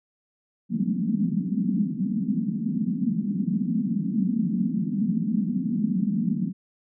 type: band-pass noise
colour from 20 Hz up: white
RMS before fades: -25 dBFS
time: 0.69-6.53 s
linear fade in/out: 50 ms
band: 180 to 230 Hz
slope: 48 dB/octave
effects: none